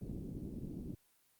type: low-pass noise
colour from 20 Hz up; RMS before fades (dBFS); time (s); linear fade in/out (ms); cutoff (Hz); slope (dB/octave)
white; -44; 0.01-0.95; 5; 300; 24
effects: white hiss -72 dBFS RMS until 1.39 s + Opus 24 kbps